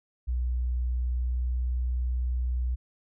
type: tone with pitch glide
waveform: sine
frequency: 61.4 to 61.79 Hz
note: B1 to B1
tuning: -9 to +2 cents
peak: -25 dBFS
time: 0.27-2.76 s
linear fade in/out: 20 ms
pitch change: +11 cents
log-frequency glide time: 1.15-1.47 s
effects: none